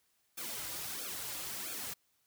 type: noise with flanger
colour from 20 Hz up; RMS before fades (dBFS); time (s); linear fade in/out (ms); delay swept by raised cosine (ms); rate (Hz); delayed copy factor
white; -41; 0.37-1.94; 10; 1 to 4.7; 1.5; -0.9
effects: white hiss -75 dBFS RMS until 2.26 s